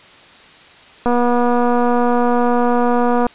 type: click train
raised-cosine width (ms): 1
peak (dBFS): -4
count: 535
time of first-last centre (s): 1.06-3.267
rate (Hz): 242
effects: white hiss -43 dBFS RMS until 3.34 s + resampled to 8000 Hz